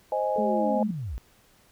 sine chord, Ab major, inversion first, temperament equal, 523.3 / 622.3 / 830.6 Hz, C5 / Eb5 / Ab5, 0 / 0 / 0 cents, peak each -28 dBFS, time 0.12-0.83 s, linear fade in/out 2 ms
sine linear sweep, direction down, 449.4 to 45.08 Hz, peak -30 dBFS, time 0.36-1.18 s, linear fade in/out 0 ms
sine tone, 214.9 Hz, A3, 41 cents flat, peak -27 dBFS, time 0.38-0.91 s, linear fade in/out 5 ms
effects pink hiss -60 dBFS RMS until 1.71 s

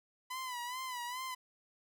sawtooth tone with vibrato, 1000 Hz, B5, 21 cents sharp, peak -35 dBFS, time 0.3-1.35 s, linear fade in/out 10 ms, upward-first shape sine, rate 2.4 Hz, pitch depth 77 cents each way, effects none

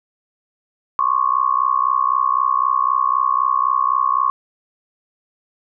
sine tone with amplitude modulation, 1100 Hz, C#6, 14 cents flat, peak -10 dBFS, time 0.99-4.3 s, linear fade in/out 0 ms, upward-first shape sine, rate 63.9 Hz, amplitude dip 100%, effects none

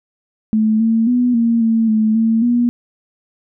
sine tone with pitch steps, 217.6 / 225.6 / 246.1 / 231.4 / 225.5 / 217.6 / 225.1 / 240.5 Hz, A3 / A3 / B3 / A#3 / A3 / A3 / A3 / B3, -19 / +44 / -6 / -13 / +43 / -19 / +40 / -46 cents, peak -11 dBFS, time 0.53-2.69 s, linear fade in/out 0 ms, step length 270 ms, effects none

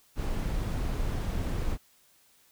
brown noise, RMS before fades -30 dBFS, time 0.15-1.78 s, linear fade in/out 50 ms, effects white hiss -63 dBFS RMS until 2.51 s

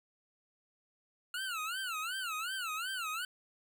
25% pulse tone with vibrato, 1396.9 Hz, F6, in tune, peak -32 dBFS, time 1.34-3.25 s, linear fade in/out 2 ms, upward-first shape sine, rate 2.7 Hz, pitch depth 200 cents each way, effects none

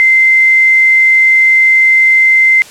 sine tone, 2078 Hz, C7, 12 cents flat, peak -4 dBFS, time 0-2.62 s, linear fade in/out 0 ms, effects white hiss -34 dBFS RMS until 2.7 s + low-pass 9000 Hz 12 dB/octave

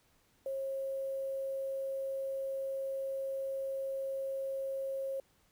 sine tone with quantisation, 540 Hz, C#5, 45 cents flat, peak -34 dBFS, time 0.46-5.2 s, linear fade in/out 2 ms, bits 10, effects pink hiss -70 dBFS RMS until 5.51 s

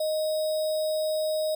sine tone with sample-and-hold, 622.3 Hz, D#5, in tune, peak -24 dBFS, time 0-1.55 s, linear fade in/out 5 ms, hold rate 4410 Hz, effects none

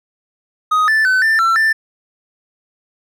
triangle tone with pitch steps, 1252 / 1759 / 1516 / 1781 / 1345 / 1776 Hz, D#6 / A6 / F#6 / A6 / E6 / A6, +10 / -1 / +42 / +21 / +34 / +16 cents, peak -9 dBFS, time 0.71-1.73 s, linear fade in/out 10 ms, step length 170 ms, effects none

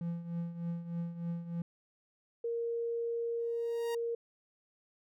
triangle tone with tremolo, 170.1 Hz, F3, 45 cents flat, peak -30 dBFS, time 0.01-1.62 s, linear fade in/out 2 ms, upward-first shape triangle, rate 3.3 Hz, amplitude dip 75%
sine tone, 466.2 Hz, A#4, in tune, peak -32 dBFS, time 2.44-4.15 s, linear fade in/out 5 ms
sawtooth tone with exponential growth, 939 Hz, A#5, 12 cents sharp, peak -35 dBFS, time 3.39-3.95 s, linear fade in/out 5 ms, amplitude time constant 120 ms
effects none

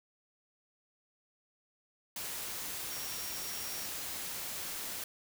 sine tone in noise, 5600 Hz, F8, 4 cents sharp, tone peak -45 dBFS, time 2.91-3.86 s, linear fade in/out 2 ms, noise white, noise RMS -40 dBFS, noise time 2.16-5.04 s, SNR -8 dB, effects none

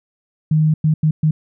sine tone bursts at uneven times, 155.3 Hz, D#3, 3 cents flat, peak -11 dBFS, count 4, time 0.51-0.74 / 0.84-0.94 / 1.03-1.11 / 1.23-1.31 s, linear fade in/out 5 ms, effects none

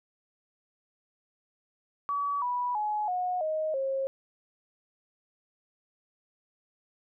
sine tone with pitch steps, 1140 / 981 / 844.2 / 726.5 / 625.2 / 538 Hz, C#6 / B5 / G#5 / F#5 / D#5 / C5, +48 / -12 / +28 / -32 / +8 / +48 cents, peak -27 dBFS, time 2.09-4.07 s, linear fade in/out 0 ms, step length 330 ms, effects none

